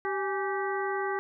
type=harmonic tone with a mistuned harmonic; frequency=388.5 Hz; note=G4; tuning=16 cents flat; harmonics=1 / 2 / 3 / 4 / 5; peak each=-31 / -34 / -36 / -37 / -38 dBFS; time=0.05-1.19 s; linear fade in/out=0 ms; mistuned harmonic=2; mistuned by=+97 cents; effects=none